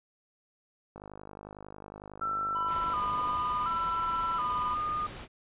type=click train; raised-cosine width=1 ms; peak=-30 dBFS; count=124; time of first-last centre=0.96-3.372 s; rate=51 Hz
type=tone with vibrato; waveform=sine; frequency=1278 Hz; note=D#6; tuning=46 cents sharp; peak=-29 dBFS; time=2.21-5.07 s; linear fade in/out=10 ms; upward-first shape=square; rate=0.69 Hz; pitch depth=79 cents each way
type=tone with tremolo; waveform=triangle; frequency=997 Hz; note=B5; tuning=16 cents sharp; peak=-30 dBFS; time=2.55-4.75 s; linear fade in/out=10 ms; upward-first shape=square; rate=19 Hz; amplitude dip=40%
type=noise; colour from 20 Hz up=pink; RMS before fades=-43 dBFS; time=2.66-5.28 s; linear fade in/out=50 ms
effects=resampled to 8000 Hz